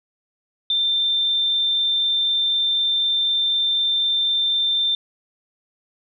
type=tone; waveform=sine; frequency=3576 Hz; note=A7; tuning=27 cents sharp; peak=-17 dBFS; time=0.7-4.95 s; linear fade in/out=2 ms; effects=none